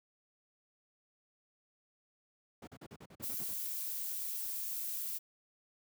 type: noise bursts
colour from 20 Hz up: brown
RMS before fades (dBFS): -45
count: 10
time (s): 2.62-3.537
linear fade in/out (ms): 5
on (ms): 53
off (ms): 43
type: noise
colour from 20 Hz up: violet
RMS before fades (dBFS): -39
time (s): 3.22-5.19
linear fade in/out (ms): 20
effects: high-pass 150 Hz 12 dB/octave